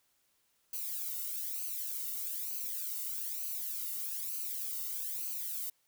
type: noise with flanger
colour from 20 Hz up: violet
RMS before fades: -38 dBFS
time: 0.73-5.7 s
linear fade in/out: 5 ms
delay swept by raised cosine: 0.56 to 1.23 ms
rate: 1.1 Hz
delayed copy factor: -0.85
effects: white hiss -74 dBFS RMS until 5.87 s

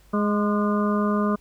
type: harmonic tone with a mistuned harmonic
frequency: 207.7 Hz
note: G#3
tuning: in tune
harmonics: 1 / 2 / 3 / 5 / 6 / 7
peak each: -21 / -28 / -30 / -31 / -29 / -38 dBFS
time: 0.13-1.36 s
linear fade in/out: 10 ms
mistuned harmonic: 6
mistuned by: -46 cents
effects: added 50 Hz sine -53 dBFS peak until 1.4 s + pink hiss -59 dBFS RMS until 1.4 s

